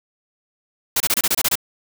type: noise bursts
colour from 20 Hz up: white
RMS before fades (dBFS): -18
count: 9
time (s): 0.96-1.555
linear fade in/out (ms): 5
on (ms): 43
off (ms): 26
effects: none